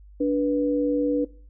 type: tone pair together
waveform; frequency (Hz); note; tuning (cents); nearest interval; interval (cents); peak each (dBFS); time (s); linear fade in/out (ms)
sine; 290.6 / 488.7; D4 / B4; -18 / -18; major sixth; 900; -21 / -24; 0.2-1.25; 10
effects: noise-tail reverb RT60 0.4 s tail -19 dB re dry + added 50 Hz sine -45 dBFS peak until 1.49 s